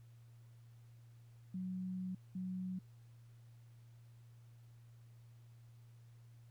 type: tone bursts at uneven times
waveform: sine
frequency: 185 Hz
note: F#3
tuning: in tune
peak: -39 dBFS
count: 2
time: 1.54-2.15 / 2.35-2.79 s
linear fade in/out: 5 ms
effects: added 117 Hz sine -57 dBFS peak until 6.5 s + pink hiss -75 dBFS RMS until 6.5 s